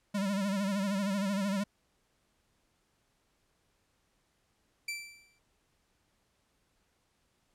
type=tone with vibrato; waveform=square; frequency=197.9 Hz; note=G3; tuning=17 cents sharp; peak=-30 dBFS; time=0.14-1.64 s; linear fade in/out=10 ms; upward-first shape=sine; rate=13 Hz; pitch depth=77 cents each way
type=tone with exponential decay; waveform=sawtooth; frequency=2337 Hz; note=D7; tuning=9 cents flat; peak=-29 dBFS; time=4.88-5.39 s; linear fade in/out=5 ms; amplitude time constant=110 ms
effects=pink hiss -74 dBFS RMS until 7.54 s + low-pass 11000 Hz 12 dB/octave